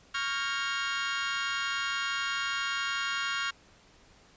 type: chord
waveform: 25% pulse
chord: G half-diminished seventh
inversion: second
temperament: equal with one note detuned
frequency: 1108.7 / 1396.9 / 1607.4 / 1864.7 Hz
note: Db6 / F6 / G6 / Bb6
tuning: 0 / 0 / +43 / 0 cents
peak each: -32 / -29 / -32 / -35 dBFS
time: 0.14-3.51 s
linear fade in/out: 10 ms
effects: pink hiss -59 dBFS RMS until 4.36 s + resampled to 16000 Hz